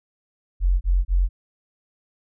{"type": "tone bursts", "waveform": "sine", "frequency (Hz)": 44.81, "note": "F1", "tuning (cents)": 45, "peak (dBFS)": -15, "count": 3, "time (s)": [0.6, 1.29], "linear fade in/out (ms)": 50, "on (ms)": 210, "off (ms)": 30, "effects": []}